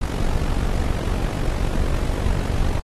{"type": "noise with amplitude modulation", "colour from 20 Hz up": "brown", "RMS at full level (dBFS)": -18, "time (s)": [0.01, 2.8], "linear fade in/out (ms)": 10, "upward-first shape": "sine", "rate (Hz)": 47.1, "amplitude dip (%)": 65, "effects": ["AAC 32 kbps"]}